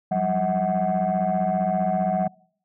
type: tone cluster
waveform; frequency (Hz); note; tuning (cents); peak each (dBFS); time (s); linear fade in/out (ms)
sine; 177.5 / 192.7 / 640 / 742; F3 / G3 / D#5 / F#5; +28 / -29 / +49 / +5; -26 / -26 / -25 / -22; 0.11-2.28; 10
effects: noise-tail reverb RT60 0.6 s tail -24 dB re dry + tanh soft clip ceiling -15 dBFS